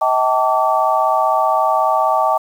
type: tone cluster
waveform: sine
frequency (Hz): 637 / 772 / 888 / 1152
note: D#5 / G5 / A5 / D6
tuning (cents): +41 / -27 / +16 / -34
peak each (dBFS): -18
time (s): 0.01-2.38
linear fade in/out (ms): 10
effects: 7-bit